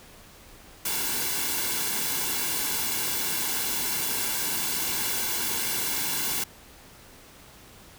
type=noise with comb filter; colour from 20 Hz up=white; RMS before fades=-28 dBFS; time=0.85-6.44 s; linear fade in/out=5 ms; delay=1.6 ms; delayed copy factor=-0.65; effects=pink hiss -50 dBFS RMS until 7.98 s